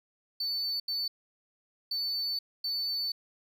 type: tone bursts at uneven times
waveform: sine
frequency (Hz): 4504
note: C#8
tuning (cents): +27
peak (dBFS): -27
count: 4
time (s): 0.4-0.8 / 0.88-1.08 / 1.91-2.39 / 2.64-3.12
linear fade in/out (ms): 5
effects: tanh soft clip ceiling -28 dBFS + 10-bit